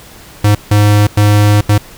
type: tone bursts at uneven times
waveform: square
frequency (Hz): 103.83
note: G#2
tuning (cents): 0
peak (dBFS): -6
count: 4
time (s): 0.44-0.55 / 0.71-1.07 / 1.17-1.61 / 1.69-1.78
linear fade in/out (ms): 5
effects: pink hiss -36 dBFS RMS until 1.97 s